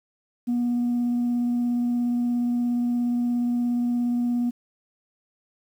sine tone with vibrato, 241.4 Hz, B3, 39 cents flat, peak -19 dBFS, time 0.47-4.51 s, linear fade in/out 20 ms, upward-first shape triangle, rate 17 Hz, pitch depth 10 cents each way, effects tanh soft clip ceiling -19 dBFS + 9-bit

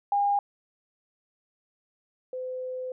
sine tone pair in turn, 810 / 510.3 Hz, G#5 / C5, -43 / -43 cents, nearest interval minor sixth, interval 800 cents, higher first, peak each -21 / -31 dBFS, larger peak first, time 0.12-0.39 / 2.33-2.92 s, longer second, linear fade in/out 2 ms, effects none

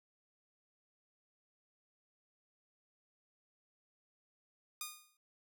5% pulse tone with exponential decay, 1225 Hz, D#6, 27 cents flat, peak -26 dBFS, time 4.81-5.17 s, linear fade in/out 2 ms, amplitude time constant 77 ms, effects none

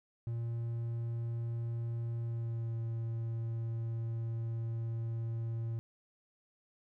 triangle tone with pitch glide, 116.54 to 114.6 Hz, A#2 to A#2, 0 to -29 cents, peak -32 dBFS, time 0.27-5.79 s, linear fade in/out 0 ms, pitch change -29 cents, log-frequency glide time 2.21-2.76 s, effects none

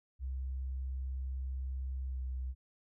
sine tone with pitch glide, 65.41 to 64.21 Hz, C2 to C2, 0 to -32 cents, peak -35 dBFS, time 0.19-2.55 s, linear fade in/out 50 ms, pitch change -32 cents, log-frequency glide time 2.06-2.19 s, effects none

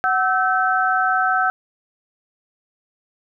sine tone cluster, 746 / 1311 / 1536 Hz, F#5 / E6 / G6, +14 / -10 / -36 cents, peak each -20 dBFS, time 0.04-1.5 s, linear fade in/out 0 ms, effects none

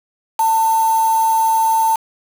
sine tone with quantisation, 894 Hz, A5, 27 cents sharp, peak -12 dBFS, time 0.39-1.96 s, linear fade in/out 5 ms, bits 4, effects none

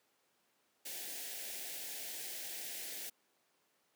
white band-stop noise, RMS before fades -44 dBFS, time 0.85-3.1 s, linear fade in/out 10 ms, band 820 to 1600 Hz, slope 48 dB/octave, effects pink hiss -75 dBFS RMS until 3.95 s + high-pass 300 Hz 12 dB/octave

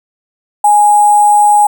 sine tone with sample-and-hold, 830.6 Hz, G#5, in tune, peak -4 dBFS, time 0.64-1.67 s, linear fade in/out 5 ms, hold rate 8820 Hz, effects none

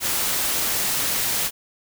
white noise, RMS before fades -23 dBFS, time 0-1.51 s, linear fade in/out 50 ms, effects none

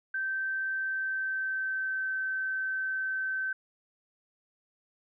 sine tone with pitch glide, 1554 to 1540.6 Hz, G6 to G6, -16 to -30 cents, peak -29 dBFS, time 0.14-3.53 s, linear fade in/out 5 ms, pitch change -14 cents, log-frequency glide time 0.75-2.14 s, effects none

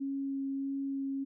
sine tone with vibrato, 273.7 Hz, C#4, 22 cents flat, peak -32 dBFS, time 0-1.25 s, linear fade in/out 20 ms, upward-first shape sine, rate 1.6 Hz, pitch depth 8 cents each way, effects none

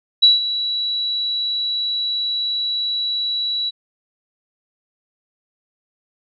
sine tone with ADSR envelope, 3921 Hz, B7, 13 cents flat, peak -6 dBFS, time 0.22-3.71 s, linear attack 15 ms, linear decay 160 ms, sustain -13 dB, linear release 27 ms, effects none

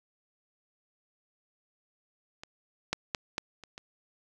clicks, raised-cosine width 0.2 ms, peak -25 / -11 / -12 / -13 / -29 / -26 dBFS, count 6, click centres 2.435 / 2.93 / 3.148 / 3.381 / 3.637 / 3.779 s, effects none

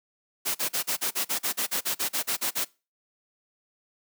white noise bursts, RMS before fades -27 dBFS, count 16, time 0.45-2.65 s, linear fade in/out 20 ms, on 100 ms, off 40 ms, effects noise-tail reverb RT60 0.3 s tail -23 dB re dry + high-pass 200 Hz 12 dB/octave

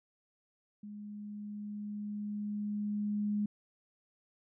sine tone with level ramp, 207.7 Hz, G#3, in tune, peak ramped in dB -43 to -29 dBFS, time 0.83-3.46 s, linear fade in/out 5 ms, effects none

